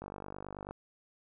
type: click train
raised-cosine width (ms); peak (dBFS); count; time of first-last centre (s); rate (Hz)
1; -28; 35; 0.02-0.71; 49.3
effects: none